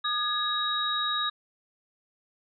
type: tone cluster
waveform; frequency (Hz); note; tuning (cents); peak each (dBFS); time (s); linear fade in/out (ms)
sine; 1224 / 1676 / 3810; D#6 / G#6 / A#7; -29 / +15 / +37; -30 / -34 / -28; 0.04-1.3; 10
effects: none